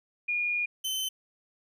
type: tone pair in turn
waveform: sine / sawtooth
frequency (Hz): 2433 / 3065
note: D#7 / G7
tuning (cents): -39 / -40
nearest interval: major third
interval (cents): 399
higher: second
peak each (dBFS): -26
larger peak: neither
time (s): 0.28-0.66 / 0.84-1.09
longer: first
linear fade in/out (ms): 10
effects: none